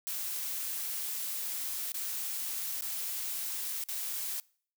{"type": "noise with dropouts", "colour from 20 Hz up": "blue", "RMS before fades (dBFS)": -36, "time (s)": [0.07, 4.4], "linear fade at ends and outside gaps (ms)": 0, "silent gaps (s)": [[1.92, 1.943], [2.809, 2.822], [3.838, 3.887], [4.128, 4.131]], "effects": ["noise-tail reverb RT60 0.5 s tail -24 dB re dry"]}